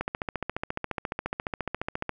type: click train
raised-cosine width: 0.5 ms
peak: -14 dBFS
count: 31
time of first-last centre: 0.01-2.093 s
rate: 14.4 Hz
effects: none